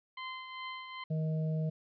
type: tone with tremolo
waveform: 20% pulse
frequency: 1035 Hz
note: C6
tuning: 19 cents flat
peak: -33 dBFS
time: 0.17-1.04 s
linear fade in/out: 5 ms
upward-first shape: triangle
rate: 2.5 Hz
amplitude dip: 55%
type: harmonic tone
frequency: 157.5 Hz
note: D#3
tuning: 21 cents sharp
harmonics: 1 / 3 / 4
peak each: -30 / -45 / -44 dBFS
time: 1.1-1.7 s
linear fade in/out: 10 ms
effects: resampled to 11025 Hz + 12-bit